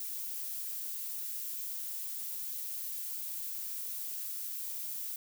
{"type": "noise", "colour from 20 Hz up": "violet", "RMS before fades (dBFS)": -39, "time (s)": [0, 5.16], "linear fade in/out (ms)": 2, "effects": []}